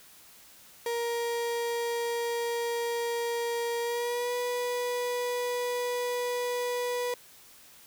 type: tone with pitch glide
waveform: 35% pulse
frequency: 469.8 to 489.8 Hz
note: A#4 to B4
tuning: +13 to -14 cents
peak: -27 dBFS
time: 0.86-7.14 s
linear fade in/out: 2 ms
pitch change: +73 cents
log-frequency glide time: 3.81-4.35 s
effects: white hiss -54 dBFS RMS until 7.86 s